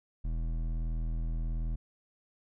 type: tone with hard clipping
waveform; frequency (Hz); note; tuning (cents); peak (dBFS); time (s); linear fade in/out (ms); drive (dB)
sine; 40.64; E1; -24; -32; 0.24-1.76; 10; 11
effects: none